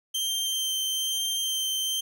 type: tone with vibrato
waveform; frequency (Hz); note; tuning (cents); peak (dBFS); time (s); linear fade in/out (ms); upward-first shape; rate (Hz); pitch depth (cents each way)
sawtooth; 3136; G7; 0; -23; 0.14-2.01; 10; sine; 1.1; 12
effects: none